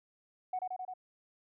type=tone with echo; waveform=sine; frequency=740 Hz; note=F#5; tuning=in tune; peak=-31 dBFS; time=0.53-0.59 s; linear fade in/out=5 ms; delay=87 ms; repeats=4; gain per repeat=-2 dB; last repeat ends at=0.938 s; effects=tanh soft clip ceiling -27 dBFS